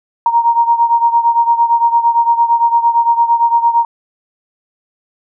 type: beating tone pair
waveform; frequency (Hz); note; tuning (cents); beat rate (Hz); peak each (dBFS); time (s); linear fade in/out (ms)
sine; 932.3 / 941.1; A#5 / A#5; 0 / +16; 8.8; -10 / -14; 0.26-3.85; 2
effects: none